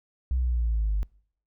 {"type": "linear sweep", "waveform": "sine", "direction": "down", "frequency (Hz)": [64.7, 49], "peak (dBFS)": -21, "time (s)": [0.31, 1.03], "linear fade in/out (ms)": 0, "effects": ["noise-tail reverb RT60 0.6 s tail -26 dB re dry", "tanh soft clip ceiling -19 dBFS"]}